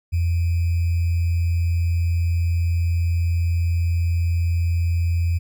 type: tone with sample-and-hold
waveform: sine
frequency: 85 Hz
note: F2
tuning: 46 cents flat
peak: -17 dBFS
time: 0.12-5.39 s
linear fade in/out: 20 ms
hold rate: 2450 Hz
effects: none